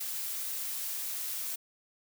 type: noise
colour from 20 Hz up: blue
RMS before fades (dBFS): -36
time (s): 0-1.56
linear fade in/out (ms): 10
effects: none